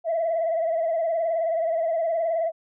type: tone with vibrato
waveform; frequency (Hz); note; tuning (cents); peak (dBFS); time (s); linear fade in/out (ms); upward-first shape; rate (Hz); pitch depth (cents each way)
sine; 660; E5; +2; -20; 0.04-2.52; 50; sine; 19; 62
effects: tanh soft clip ceiling -18 dBFS